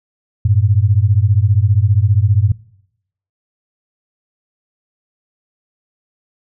sine beating tone pair, 95.6 / 110.6 Hz, G2 / A2, -43 / +9 cents, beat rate 15 Hz, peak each -12 dBFS, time 0.45-2.52 s, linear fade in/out 5 ms, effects noise-tail reverb RT60 0.8 s tail -23 dB re dry

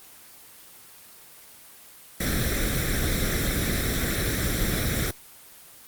pink noise with comb filter, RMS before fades -25 dBFS, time 2.2-5.11 s, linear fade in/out 5 ms, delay 0.53 ms, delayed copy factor +1, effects white hiss -48 dBFS RMS until 5.87 s + Opus 24 kbps

